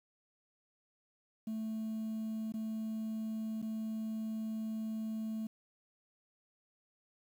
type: tone with dropouts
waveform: sine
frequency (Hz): 220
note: A3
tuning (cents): 0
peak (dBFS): -33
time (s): 1.47-5.47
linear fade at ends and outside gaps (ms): 5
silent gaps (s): 2.522-2.539 / 3.618-3.625
effects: tanh soft clip ceiling -35 dBFS + 10-bit